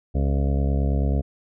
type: harmonic tone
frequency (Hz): 69.3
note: C#2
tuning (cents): 0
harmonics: 1 / 2 / 3 / 4 / 6 / 7 / 8 / 9 / 10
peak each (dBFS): -20 / -26 / -30 / -32 / -36 / -37 / -38 / -39 / -40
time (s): 0.14-1.22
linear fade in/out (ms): 20
effects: none